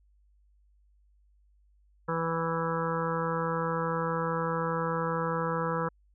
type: harmonic tone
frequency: 164.81 Hz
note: E3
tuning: in tune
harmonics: 1 / 2 / 3 / 5 / 6 / 7 / 8 / 9 / 10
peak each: -33 / -41 / -32 / -43 / -35 / -39 / -35 / -46 / -42 dBFS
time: 2.08-5.89 s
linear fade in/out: 10 ms
effects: added 50 Hz sine -61 dBFS peak until 6.14 s